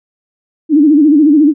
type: tone with vibrato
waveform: sine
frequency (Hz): 298.6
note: D4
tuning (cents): +29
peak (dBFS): -4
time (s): 0.69-1.54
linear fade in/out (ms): 50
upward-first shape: sine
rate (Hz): 14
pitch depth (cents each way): 120
effects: none